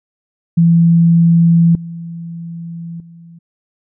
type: tone with level steps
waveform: sine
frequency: 168 Hz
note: E3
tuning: 33 cents sharp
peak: -6 / -24 / -35 dBFS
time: 0.57-3.39 s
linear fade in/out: 10 ms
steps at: 1.75 / 3 s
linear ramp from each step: 2 ms
effects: none